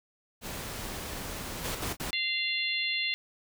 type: noise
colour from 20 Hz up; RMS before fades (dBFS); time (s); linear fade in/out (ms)
pink; -38; 0.41-1.97; 50
type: noise bursts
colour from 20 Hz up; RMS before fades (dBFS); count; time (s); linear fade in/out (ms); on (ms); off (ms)
pink; -35; 3; 1.64-2.108; 5; 110; 69
type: harmonic tone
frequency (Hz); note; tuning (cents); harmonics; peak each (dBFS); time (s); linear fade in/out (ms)
693; F5; -14; 3 / 4 / 5 / 6; -32 / -33 / -34 / -35; 2.13-3.14; 0
effects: none